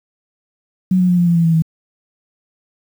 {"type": "tone with pitch steps", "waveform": "sine", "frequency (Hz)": [185, 181.4, 177.87, 174.42, 171.02, 167.7, 164.44, 161.24], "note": ["F#3", "F#3", "F3", "F3", "F3", "E3", "E3", "E3"], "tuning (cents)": [0, -34, 32, -2, -36, 30, -4, -38], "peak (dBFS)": -10, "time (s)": [0.91, 1.622], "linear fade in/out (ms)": 5, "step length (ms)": 89, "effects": ["7-bit"]}